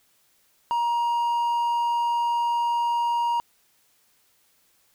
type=tone with hard clipping; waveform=triangle; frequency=945 Hz; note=A#5; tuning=23 cents sharp; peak=-22 dBFS; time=0.71-3.4 s; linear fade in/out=0 ms; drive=6 dB; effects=white hiss -64 dBFS RMS until 4.94 s